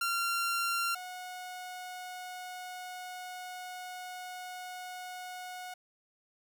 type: tone pair in turn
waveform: sawtooth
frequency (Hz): 1378 / 730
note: F6 / F#5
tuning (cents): -24 / -24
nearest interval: major seventh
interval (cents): 1100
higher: first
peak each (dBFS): -26 / -37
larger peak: first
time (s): 0.01-0.95 / 0.95-5.74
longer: second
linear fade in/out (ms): 5
effects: none